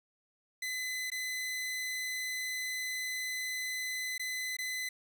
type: tone with dropouts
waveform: sawtooth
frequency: 2019 Hz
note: B6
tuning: 38 cents sharp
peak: -31 dBFS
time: 0.62-4.89 s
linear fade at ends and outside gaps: 5 ms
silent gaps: 1.102-1.117 / 4.18-4.195 / 4.568-4.586 s
effects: none